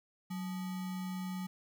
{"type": "tone with sample-and-hold", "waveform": "sine", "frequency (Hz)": 185, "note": "F#3", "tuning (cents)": 0, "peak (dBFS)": -36, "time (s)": [0.3, 1.47], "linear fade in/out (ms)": 10, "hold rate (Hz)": 1050, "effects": []}